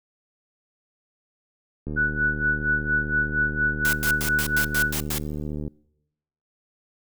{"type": "click train", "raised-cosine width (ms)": 3, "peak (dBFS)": -19, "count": 287, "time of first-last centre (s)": [1.87, 5.678], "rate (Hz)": 75.1}
{"type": "tone with tremolo", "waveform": "sine", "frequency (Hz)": 1480, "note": "F#6", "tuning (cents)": 0, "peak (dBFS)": -18, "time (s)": [1.96, 4.93], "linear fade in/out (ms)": 20, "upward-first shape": "sine", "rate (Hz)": 4.3, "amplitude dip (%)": 90}
{"type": "noise bursts", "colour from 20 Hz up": "white", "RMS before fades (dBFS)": -28, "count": 8, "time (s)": [3.85, 5.182], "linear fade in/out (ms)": 0, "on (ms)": 79, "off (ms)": 100}
{"effects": ["noise-tail reverb RT60 0.9 s tail -24 dB re dry"]}